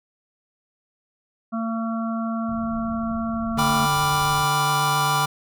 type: harmonic tone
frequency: 226.5 Hz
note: A#3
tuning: 50 cents flat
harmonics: 1 / 3 / 5 / 6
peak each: -24 / -32 / -34 / -35 dBFS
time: 1.52-3.87 s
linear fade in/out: 20 ms
type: low-pass noise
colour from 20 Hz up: pink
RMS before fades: -38 dBFS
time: 2.48-4.46 s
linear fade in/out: 5 ms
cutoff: 190 Hz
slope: 24 dB/octave
type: tone with vibrato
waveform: 45% pulse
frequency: 146.83 Hz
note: D3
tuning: in tune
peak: -26 dBFS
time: 3.57-5.26 s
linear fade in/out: 5 ms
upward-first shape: sine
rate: 7.3 Hz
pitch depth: 15 cents each way
type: chord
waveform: square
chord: G dominant seventh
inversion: none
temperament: equal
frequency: 784 / 987.8 / 1174.7 / 1396.9 Hz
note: G5 / B5 / D6 / F6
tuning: 0 / 0 / 0 / 0 cents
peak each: -27 / -25 / -25 / -28 dBFS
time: 3.58-5.26 s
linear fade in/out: 10 ms
effects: none